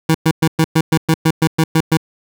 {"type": "tone bursts", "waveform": "25% pulse", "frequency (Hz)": 160.4, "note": "E3", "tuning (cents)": -47, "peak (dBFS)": -6, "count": 12, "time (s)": [0.09, 1.972], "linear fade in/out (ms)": 5, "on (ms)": 56, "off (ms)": 110, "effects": []}